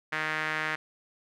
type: tone with band-pass filter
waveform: sawtooth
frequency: 155.56 Hz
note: D#3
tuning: in tune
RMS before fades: -31 dBFS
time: 0.12-0.76 s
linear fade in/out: 10 ms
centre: 1800 Hz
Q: 2.7
effects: none